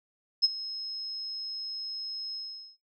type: tone with ADSR envelope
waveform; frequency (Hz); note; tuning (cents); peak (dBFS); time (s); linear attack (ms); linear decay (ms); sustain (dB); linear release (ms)
sine; 5160; E8; -38; -16; 0.42-2.77; 23; 29; -18; 430
effects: noise-tail reverb RT60 0.3 s tail -25 dB re dry